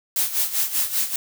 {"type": "noise with tremolo", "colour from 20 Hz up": "blue", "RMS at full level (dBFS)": -20, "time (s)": [0.16, 1.16], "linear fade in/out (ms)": 2, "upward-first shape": "sine", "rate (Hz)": 5.1, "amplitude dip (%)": 75, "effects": []}